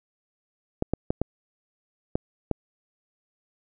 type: clicks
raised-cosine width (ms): 2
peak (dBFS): -10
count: 6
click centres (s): 0.824 / 0.936 / 1.105 / 1.216 / 2.155 / 2.513
effects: none